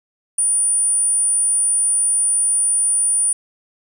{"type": "tone", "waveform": "sine", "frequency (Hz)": 9397, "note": "D9", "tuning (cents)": 0, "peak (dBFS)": -14, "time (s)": [0.38, 3.33], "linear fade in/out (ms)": 5, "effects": ["7-bit"]}